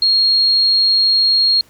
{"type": "tone", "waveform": "sine", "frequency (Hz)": 4267, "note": "C8", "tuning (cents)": 33, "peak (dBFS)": -10, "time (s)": [0.02, 1.61], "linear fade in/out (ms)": 2, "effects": ["pink hiss -50 dBFS RMS until 1.69 s"]}